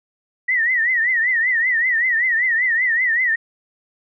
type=tone with vibrato; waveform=sine; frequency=1920 Hz; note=B6; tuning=49 cents flat; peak=-15 dBFS; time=0.48-3.36 s; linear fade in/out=10 ms; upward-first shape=triangle; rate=5.2 Hz; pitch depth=150 cents each way; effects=none